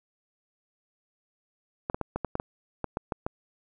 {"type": "clicks", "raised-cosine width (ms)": 1, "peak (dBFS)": -15, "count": 11, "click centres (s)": [1.899, 1.945, 2.013, 2.16, 2.247, 2.354, 2.399, 2.843, 2.971, 3.122, 3.265], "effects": []}